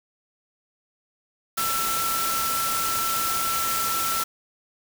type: tone in noise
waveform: sine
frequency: 1338 Hz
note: E6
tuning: 25 cents sharp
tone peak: -26 dBFS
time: 1.57-4.24 s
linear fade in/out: 10 ms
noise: white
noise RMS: -27 dBFS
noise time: 1.57-4.24 s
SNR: -2 dB
effects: none